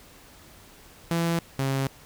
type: tone pair in turn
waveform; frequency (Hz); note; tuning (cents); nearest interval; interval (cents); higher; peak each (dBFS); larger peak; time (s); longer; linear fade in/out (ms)
sawtooth; 168 / 135.36; E3 / C#3; +33 / -41; major third; 374; first; -19 / -20; first; 1.11-1.39 / 1.59-1.87; neither; 0
effects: pink hiss -51 dBFS RMS until 2.05 s